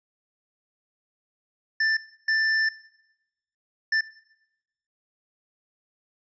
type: tone bursts at uneven times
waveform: square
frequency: 1771 Hz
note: A6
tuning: 11 cents sharp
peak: -21 dBFS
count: 3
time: 1.8-1.97 / 2.28-2.69 / 3.92-4.01 s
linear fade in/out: 5 ms
effects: noise-tail reverb RT60 0.9 s tail -19 dB re dry + resampled to 16000 Hz